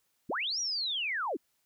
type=linear two-way sweep; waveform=sine; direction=up then down; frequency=105.6 to 5860 to 229.6 Hz; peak=-30 dBFS; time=0.29-1.37 s; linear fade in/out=10 ms; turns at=0.6 s; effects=white hiss -75 dBFS RMS until 1.65 s